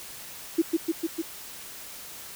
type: tone with echo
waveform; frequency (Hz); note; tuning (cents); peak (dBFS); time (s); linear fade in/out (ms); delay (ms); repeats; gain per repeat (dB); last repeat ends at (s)
sine; 329.1; E4; -3; -17; 0.58-0.62; 10; 150; 4; -2; 1.22
effects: white hiss -42 dBFS RMS until 2.35 s